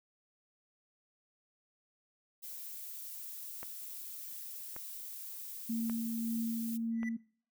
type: noise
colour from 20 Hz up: violet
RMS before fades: -45 dBFS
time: 2.42-6.78 s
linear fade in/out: 20 ms
type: click train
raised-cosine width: 0.5 ms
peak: -30 dBFS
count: 4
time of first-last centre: 3.63-7.031 s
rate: 0.882 Hz
type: tone with tremolo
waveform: sine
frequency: 228.4 Hz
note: A#3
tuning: 35 cents flat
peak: -31 dBFS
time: 5.69-7.17 s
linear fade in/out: 10 ms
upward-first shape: sine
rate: 1.8 Hz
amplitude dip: 25%
type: tone with exponential growth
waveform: triangle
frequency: 1981 Hz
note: B6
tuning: 5 cents sharp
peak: -36 dBFS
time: 6.91-7.09 s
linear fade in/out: 5 ms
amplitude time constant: 37 ms
effects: noise-tail reverb RT60 0.5 s tail -22 dB re dry